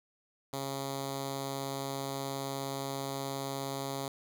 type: tone with notch filter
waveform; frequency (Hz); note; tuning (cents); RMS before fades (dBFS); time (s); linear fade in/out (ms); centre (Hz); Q
5% pulse; 137; C#3; -20; -37; 0.53-4.08; 2; 1600; 1
effects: none